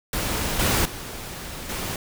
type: noise with level steps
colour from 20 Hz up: pink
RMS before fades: -26 / -21 / -35 / -29 dBFS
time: 0.13-1.96 s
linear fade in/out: 2 ms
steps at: 0.59 / 0.85 / 1.69 s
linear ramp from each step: 5 ms
effects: none